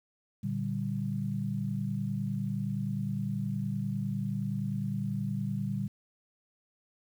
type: chord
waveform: sine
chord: G minor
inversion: first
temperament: equal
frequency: 116.54 / 146.83 / 196 Hz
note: Bb2 / D3 / G3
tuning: 0 / 0 / 0 cents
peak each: -35 / -35 / -33 dBFS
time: 0.43-5.88 s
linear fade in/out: 10 ms
effects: 10-bit